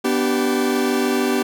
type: chord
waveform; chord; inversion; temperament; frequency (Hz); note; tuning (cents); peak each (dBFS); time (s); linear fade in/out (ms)
40% pulse; G major; first; equal with one note detuned; 246.9 / 293.7 / 387.9; B3 / D4 / G4; 0 / 0 / -18; -20 / -23 / -20; 0.04-1.43; 10
effects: none